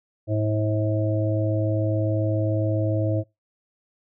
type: harmonic tone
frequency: 107.2 Hz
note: A2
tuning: 45 cents flat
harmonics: 1 / 3 / 5 / 6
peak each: -22 / -27 / -29 / -30 dBFS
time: 0.27-3.24 s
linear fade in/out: 50 ms
effects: noise-tail reverb RT60 0.2 s tail -23 dB re dry